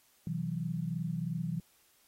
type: tone cluster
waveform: sine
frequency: 128 / 163.9 / 186.8 Hz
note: C3 / E3 / F#3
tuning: -38 / -10 / +17 cents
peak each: -39 / -34 / -39 dBFS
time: 0.27-1.6 s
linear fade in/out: 2 ms
effects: white hiss -67 dBFS RMS until 2.07 s + AAC 48 kbps